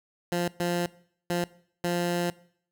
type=tone bursts at uneven times; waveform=15% pulse; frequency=174.5 Hz; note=F3; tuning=1 cent flat; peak=-19 dBFS; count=4; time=0.32-0.48 / 0.6-0.86 / 1.3-1.44 / 1.84-2.3 s; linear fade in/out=2 ms; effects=noise-tail reverb RT60 0.6 s tail -21 dB re dry